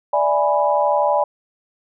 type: chord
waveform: sine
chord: E dominant seventh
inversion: third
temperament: equal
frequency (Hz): 587.3 / 659.3 / 830.6 / 987.8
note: D5 / E5 / G#5 / B5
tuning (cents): 0 / 0 / 0 / 0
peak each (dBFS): -18 / -24 / -19 / -21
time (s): 0.13-1.24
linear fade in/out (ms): 5
effects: none